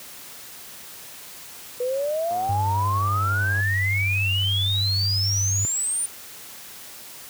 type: exponential sweep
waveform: sine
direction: up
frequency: 485.9 to 9397 Hz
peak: -22 dBFS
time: 1.8-6.06 s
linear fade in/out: 5 ms
type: click train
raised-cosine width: 1 ms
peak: -26 dBFS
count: 142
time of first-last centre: 2.31-3.604 s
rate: 109 Hz
type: tone with vibrato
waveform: sine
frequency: 98 Hz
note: G2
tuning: in tune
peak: -22 dBFS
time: 2.49-5.65 s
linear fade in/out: 0 ms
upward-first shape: triangle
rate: 3.6 Hz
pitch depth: 21 cents each way
effects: white hiss -41 dBFS RMS until 7.29 s + high-pass 60 Hz 12 dB/octave